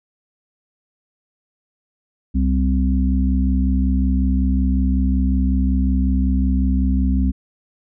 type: harmonic tone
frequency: 65.41 Hz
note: C2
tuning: in tune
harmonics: 1 / 3 / 4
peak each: -16 / -21 / -22 dBFS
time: 2.34-7.32 s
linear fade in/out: 20 ms
effects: none